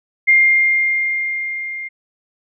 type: tone with level ramp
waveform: sine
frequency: 2113 Hz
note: C7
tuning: 16 cents sharp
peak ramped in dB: -7 to -25 dBFS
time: 0.27-1.89 s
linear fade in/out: 20 ms
effects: none